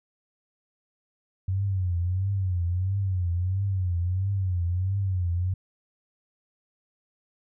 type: tone with vibrato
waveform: sine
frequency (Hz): 92.5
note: F#2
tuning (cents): 0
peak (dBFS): -23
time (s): 1.48-5.54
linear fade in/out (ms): 5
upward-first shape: triangle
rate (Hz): 1.5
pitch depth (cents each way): 140
effects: none